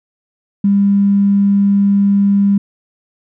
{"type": "tone with tanh clipping", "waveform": "triangle", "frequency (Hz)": 200, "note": "G3", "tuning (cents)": 35, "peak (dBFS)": -8, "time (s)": [0.64, 2.58], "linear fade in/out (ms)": 5, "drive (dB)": 3, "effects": []}